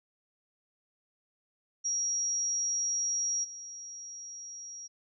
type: tone with level steps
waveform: sine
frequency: 5670 Hz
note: F8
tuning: 25 cents sharp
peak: -28 / -41 dBFS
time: 1.84-4.88 s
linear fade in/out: 20 ms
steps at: 3.43 s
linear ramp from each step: 20 ms
effects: none